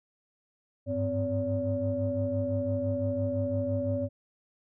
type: tone cluster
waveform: sine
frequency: 97.9 / 103.8 / 257.9 / 569 Hz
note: G2 / G#2 / C4 / C#5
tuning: -2 / 0 / -25 / +45 cents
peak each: -33 / -33 / -32 / -30 dBFS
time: 0.86-4.09 s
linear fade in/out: 50 ms
effects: tanh soft clip ceiling -17 dBFS